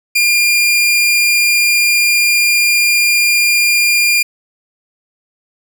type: tone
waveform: sawtooth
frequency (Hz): 2405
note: D7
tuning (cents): +41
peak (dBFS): -6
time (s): 0.15-4.23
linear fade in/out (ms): 10
effects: none